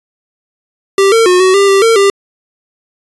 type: tone with pitch steps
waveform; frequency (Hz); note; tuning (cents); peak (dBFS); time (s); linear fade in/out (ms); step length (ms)
square; 392 / 454.1 / 362.2 / 374.1 / 397.6 / 391.8 / 454.8 / 396.9; G4 / A#4 / F#4 / F#4 / G4 / G4 / A#4 / G4; 0 / -45 / -37 / +19 / +25 / -1 / -43 / +22; -6; 0.98-2.1; 2; 140
effects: resampled to 24000 Hz